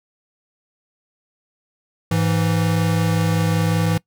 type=tone pair together; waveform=square; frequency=103.97 / 164.81 Hz; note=G#2 / E3; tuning=+2 / 0 cents; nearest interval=minor sixth; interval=798 cents; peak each=-21 / -19 dBFS; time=2.11-3.98 s; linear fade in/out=5 ms; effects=noise-tail reverb RT60 0.1 s tail -22 dB re dry